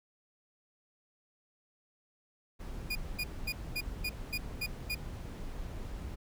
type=noise; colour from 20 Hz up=brown; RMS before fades=-41 dBFS; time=2.59-6.16 s; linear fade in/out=20 ms
type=tone bursts; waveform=30% pulse; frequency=2445 Hz; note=D#7; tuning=31 cents flat; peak=-30 dBFS; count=8; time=2.9-4.95 s; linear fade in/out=10 ms; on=55 ms; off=230 ms
effects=none